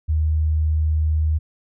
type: tone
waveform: sine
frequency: 77.78 Hz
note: D#2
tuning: in tune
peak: -16 dBFS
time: 0.08-1.39 s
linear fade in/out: 20 ms
effects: none